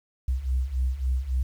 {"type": "beating tone pair", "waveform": "sine", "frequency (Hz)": [62.1, 65.7], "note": ["B1", "C2"], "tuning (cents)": [10, 8], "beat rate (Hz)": 3.6, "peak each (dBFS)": [-27, -24], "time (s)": [0.28, 1.43], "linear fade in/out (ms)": 5, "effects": ["tanh soft clip ceiling -18 dBFS", "9-bit"]}